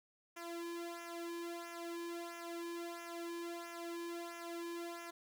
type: tone with flanger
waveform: sawtooth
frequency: 340.8 Hz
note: F4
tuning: 42 cents flat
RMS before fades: -45 dBFS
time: 0.36-5.11 s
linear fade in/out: 10 ms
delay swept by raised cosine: 0.23 to 1.53 ms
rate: 1.5 Hz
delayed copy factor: -0.85
effects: none